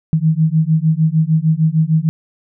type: beating tone pair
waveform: sine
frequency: 155.56 / 162.16 Hz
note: D#3 / E3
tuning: 0 / -28 cents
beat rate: 6.6 Hz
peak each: -14 dBFS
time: 0.13-2.09 s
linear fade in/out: 0 ms
effects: none